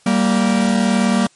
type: tone pair together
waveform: 45% pulse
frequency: 194.42 / 233.1 Hz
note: G3 / A#3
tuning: -14 / 0 cents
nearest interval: minor third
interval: 314 cents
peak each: -16 dBFS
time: 0.06-1.27 s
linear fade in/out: 5 ms
effects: white hiss -53 dBFS RMS until 1.35 s + MP3 48 kbps